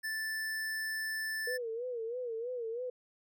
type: tone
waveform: square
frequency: 1760 Hz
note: A6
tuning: in tune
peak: -35 dBFS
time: 0.03-1.58 s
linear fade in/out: 20 ms
type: tone with vibrato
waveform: sine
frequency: 475.1 Hz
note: A#4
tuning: 33 cents sharp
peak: -35 dBFS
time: 1.47-2.9 s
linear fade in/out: 5 ms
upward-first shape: sine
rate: 3.1 Hz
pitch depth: 110 cents each way
effects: none